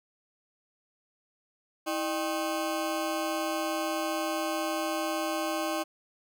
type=ring-modulated tone; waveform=25% pulse; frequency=466.2 Hz; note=A#4; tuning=in tune; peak=-22 dBFS; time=1.86-5.84 s; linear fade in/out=20 ms; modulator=142 Hz; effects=none